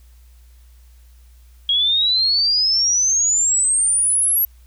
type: exponential sweep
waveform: sine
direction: up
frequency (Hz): 3268 to 11740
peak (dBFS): -14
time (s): 1.69-4.45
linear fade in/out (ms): 2
effects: added 60 Hz sine -44 dBFS peak until 4.66 s + white hiss -59 dBFS RMS until 4.66 s